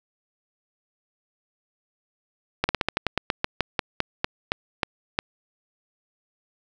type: slowing click train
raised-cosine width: 0.3 ms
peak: -5 dBFS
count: 17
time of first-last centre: 2.64-5.189 s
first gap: 50 ms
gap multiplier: 1.14
effects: none